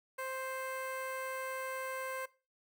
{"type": "tone with notch filter", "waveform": "15% pulse", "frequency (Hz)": 524, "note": "C5", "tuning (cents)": 2, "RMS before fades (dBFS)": -40, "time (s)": [0.18, 2.26], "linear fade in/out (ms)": 10, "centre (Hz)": 5200, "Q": 1.7, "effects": ["noise-tail reverb RT60 0.3 s tail -18 dB re dry"]}